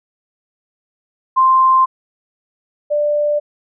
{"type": "tone pair in turn", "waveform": "sine", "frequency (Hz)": [1046.5, 591.1], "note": ["C6", "D5"], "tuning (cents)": [0, 11], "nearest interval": "minor seventh", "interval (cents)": 989, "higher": "first", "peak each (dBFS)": [-8, -13], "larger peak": "first", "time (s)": [[1.36, 1.86], [2.9, 3.4]], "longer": "neither", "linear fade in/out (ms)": 20, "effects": []}